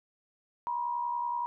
sine tone pair together, 959 / 1029.6 Hz, A#5 / C6, +49 / -28 cents, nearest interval minor second, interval 123 cents, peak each -30 / -39 dBFS, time 0.67-1.46 s, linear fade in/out 0 ms, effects none

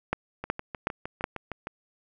two click trains, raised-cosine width 0.5 ms, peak -10 / -19 dBFS, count 4 / 9, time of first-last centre 0.13-1.241 / 0.44-1.671 s, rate 2.7 / 6.5 Hz, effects none

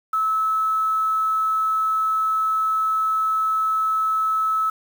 sine tone with quantisation, 1300 Hz, E6, 24 cents flat, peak -18 dBFS, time 0.13-4.7 s, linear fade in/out 5 ms, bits 7, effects none

